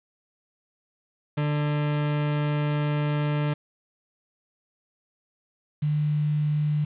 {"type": "tone pair in turn", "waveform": ["40% pulse", "sine"], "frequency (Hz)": [148.1, 149.73], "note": ["D3", "D3"], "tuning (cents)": [15, 34], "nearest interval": "unison", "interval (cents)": 19, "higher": "second", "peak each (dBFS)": [-22, -21], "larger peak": "second", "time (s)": [[1.37, 3.54], [5.82, 6.85]], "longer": "first", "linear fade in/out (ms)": 10, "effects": ["resampled to 8000 Hz", "8-bit"]}